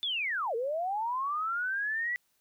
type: linear two-way sweep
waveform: sine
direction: down then up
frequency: 3548 to 440 to 1976 Hz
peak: -29 dBFS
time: 0.03-2.16 s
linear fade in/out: 0 ms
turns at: 0.55 s
effects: white hiss -73 dBFS RMS until 2.4 s